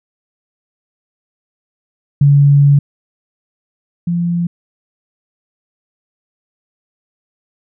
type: tone pair in turn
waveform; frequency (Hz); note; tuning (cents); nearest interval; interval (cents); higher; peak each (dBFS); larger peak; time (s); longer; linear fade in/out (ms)
sine; 142.2 / 172.34; C#3 / F3; +45 / -23; minor third; 332; second; -5 / -13; first; 2.21-2.79 / 4.07-4.47; first; 5
effects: none